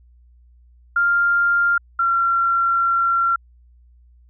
sine tone pair in turn, 1396.9 / 1368.2 Hz, F6 / F6, 0 / -36 cents, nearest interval unison, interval 36 cents, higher first, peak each -14 / -15 dBFS, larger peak first, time 0.96-1.78 / 1.99-3.36 s, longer second, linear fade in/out 5 ms, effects added 60 Hz sine -48 dBFS peak until 4.29 s

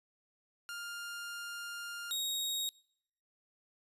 sawtooth tone pair in turn, 1404 / 3766 Hz, F6 / A#7, +9 / +17 cents, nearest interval octave + perfect fourth, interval 1708 cents, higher second, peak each -37 / -30 dBFS, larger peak second, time 0.69-2.11 / 2.11-2.69 s, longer first, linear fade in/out 0 ms, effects noise-tail reverb RT60 0.7 s tail -24 dB re dry + resampled to 32000 Hz

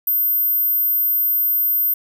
sine tone, 13620 Hz, G#9, 42 cents sharp, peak -15 dBFS, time 0.07-1.94 s, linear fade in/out 5 ms, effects none

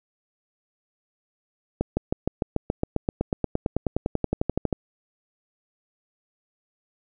accelerating click train, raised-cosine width 2 ms, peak -9 dBFS, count 27, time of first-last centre 1.81-4.728 s, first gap 160 ms, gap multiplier 0.97, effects none

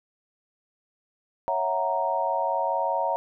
sine chord, F# dominant seventh, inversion second, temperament equal, 554.4 / 659.3 / 740 / 932.3 Hz, C#5 / E5 / F#5 / A#5, 0 / 0 / 0 / 0 cents, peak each -30 / -29 / -30 / -26 dBFS, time 1.48-3.16 s, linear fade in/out 0 ms, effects none

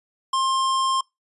square tone, 1060 Hz, C6, 22 cents sharp, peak -20 dBFS, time 0.33-1.01 s, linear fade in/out 5 ms, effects noise-tail reverb RT60 0.2 s tail -25 dB re dry + resampled to 24000 Hz

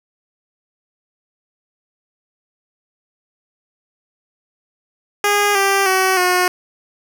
10% pulse tone with pitch steps, 409.9 / 393.2 / 377.2 / 361.8 Hz, G#4 / G4 / F#4 / F#4, -23 / +5 / +33 / -39 cents, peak -5 dBFS, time 5.24-6.48 s, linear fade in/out 2 ms, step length 310 ms, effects none

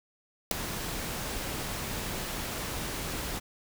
pink noise with ADSR envelope, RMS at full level -18 dBFS, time 0.51-3.4 s, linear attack 3 ms, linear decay 4 ms, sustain -17 dB, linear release 23 ms, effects none

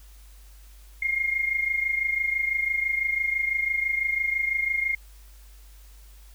sine tone pair together, 2128 / 2154 Hz, C7 / C7, +29 / +50 cents, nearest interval unison, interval 21 cents, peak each -24 / -29 dBFS, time 1.02-4.95 s, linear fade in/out 5 ms, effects added 50 Hz sine -46 dBFS peak until 6.34 s + white hiss -57 dBFS RMS until 6.34 s

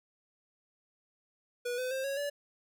square tone with pitch steps, 486.8 / 507.5 / 529 / 551.5 / 574.9 Hz, B4 / B4 / C5 / C#5 / D5, -25 / +47 / +19 / -9 / -37 cents, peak -33 dBFS, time 1.65-2.3 s, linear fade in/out 10 ms, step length 130 ms, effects none

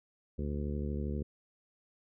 harmonic tone, 72.6 Hz, D2, 19 cents flat, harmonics 1 / 2 / 3 / 4 / 5 / 6 / 7, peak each -35 / -40 / -39 / -47 / -44 / -46 / -49 dBFS, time 0.38-1.23 s, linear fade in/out 10 ms, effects none

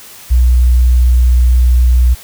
sine tone, 61.4 Hz, B1, 9 cents flat, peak -5 dBFS, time 0.3-2.15 s, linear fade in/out 20 ms, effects white hiss -35 dBFS RMS until 2.23 s

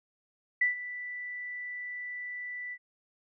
sine tone with ADSR envelope, 1975.5 Hz, B6, in tune, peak -21 dBFS, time 0.61-2.78 s, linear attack 7 ms, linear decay 130 ms, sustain -15 dB, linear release 55 ms, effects none

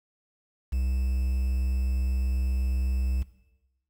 triangle tone with quantisation, 64.1 Hz, C2, 35 cents flat, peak -22 dBFS, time 0.72-3.23 s, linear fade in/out 10 ms, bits 8, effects noise-tail reverb RT60 1.0 s tail -17 dB re dry

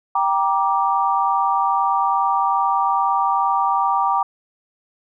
sine chord, G minor, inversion none, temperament equal with one note detuned, 784 / 946.4 / 1174.7 Hz, G5 / Bb5 / D6, 0 / +26 / 0 cents, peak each -20 dBFS, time 0.15-4.23 s, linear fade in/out 5 ms, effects none

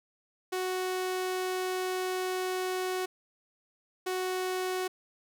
sawtooth tone bursts at uneven times, 370 Hz, F#4, in tune, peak -26 dBFS, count 2, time 0.52-3.06 / 4.06-4.88 s, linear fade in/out 10 ms, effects none

